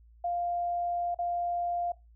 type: tone with dropouts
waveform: sine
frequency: 698.5 Hz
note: F5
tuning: in tune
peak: -28 dBFS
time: 0.24-1.92 s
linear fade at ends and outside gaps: 5 ms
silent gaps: 1.146-1.188 s
effects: noise-tail reverb RT60 0.2 s tail -19 dB re dry + added 57 Hz sine -54 dBFS peak until 2.15 s